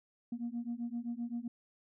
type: beating tone pair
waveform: sine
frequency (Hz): 233.1 / 240.8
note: A#3 / B3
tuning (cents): 0 / -44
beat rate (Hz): 7.7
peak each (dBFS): -38 / -38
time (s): 0.32-1.48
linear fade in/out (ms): 5
effects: tanh soft clip ceiling -31 dBFS